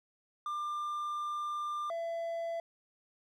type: tone pair in turn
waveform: triangle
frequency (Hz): 1194 / 670.1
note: D6 / E5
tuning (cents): +28 / +28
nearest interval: minor seventh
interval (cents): 1000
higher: first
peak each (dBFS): -32 / -32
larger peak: neither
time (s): 0.46-1.9 / 1.9-2.6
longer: first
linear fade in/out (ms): 2
effects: none